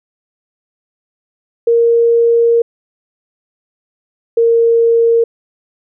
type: tone pair in turn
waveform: sine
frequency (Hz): 466.2 / 462.4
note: A#4 / A#4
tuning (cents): 0 / -14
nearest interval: unison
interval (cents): 14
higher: first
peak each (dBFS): -7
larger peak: neither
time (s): 1.67-2.62 / 4.37-5.24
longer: first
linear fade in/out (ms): 5
effects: none